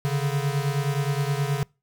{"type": "beating tone pair", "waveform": "square", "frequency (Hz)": [138.59, 148.09], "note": ["C#3", "D3"], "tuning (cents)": [0, 15], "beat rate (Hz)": 9.5, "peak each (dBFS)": [-25, -28], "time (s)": [0.05, 1.63], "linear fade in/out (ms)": 0, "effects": ["noise-tail reverb RT60 0.3 s tail -26 dB re dry"]}